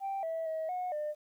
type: tone with pitch steps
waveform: sine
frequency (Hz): 783 / 652 / 638 / 728 / 601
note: G5 / E5 / D#5 / F#5 / D5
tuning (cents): -2 / -19 / +43 / -28 / +40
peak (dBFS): -31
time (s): 0-1.15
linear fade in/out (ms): 50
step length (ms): 230
effects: tanh soft clip ceiling -30 dBFS + 11-bit